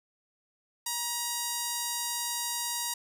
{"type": "tone with notch filter", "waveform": "5% pulse", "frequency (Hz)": 951, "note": "A#5", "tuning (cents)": 34, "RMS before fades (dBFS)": -33, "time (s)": [0.86, 2.94], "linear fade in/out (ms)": 5, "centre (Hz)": 2400, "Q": 1.4, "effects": []}